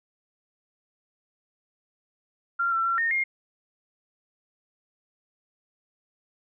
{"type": "tone with pitch steps", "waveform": "sine", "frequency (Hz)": [1383, 1345, 1361, 1837, 2128], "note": ["F6", "E6", "F6", "A#6", "C7"], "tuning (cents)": [-17, 34, -45, -26, 29], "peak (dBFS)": -22, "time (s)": [2.59, 3.24], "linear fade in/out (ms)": 10, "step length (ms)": 130, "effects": []}